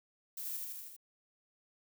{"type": "noise with echo", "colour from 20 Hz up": "violet", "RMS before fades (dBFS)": -42, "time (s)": [0.37, 0.57], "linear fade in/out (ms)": 5, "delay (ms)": 79, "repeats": 5, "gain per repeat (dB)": -2, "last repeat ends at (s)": 0.965, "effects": []}